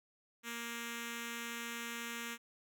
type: tone with notch filter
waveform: 5% pulse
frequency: 234.1 Hz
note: A#3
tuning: 8 cents sharp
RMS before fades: -43 dBFS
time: 0.43-2.38 s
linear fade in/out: 50 ms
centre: 680 Hz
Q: 0.73
effects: none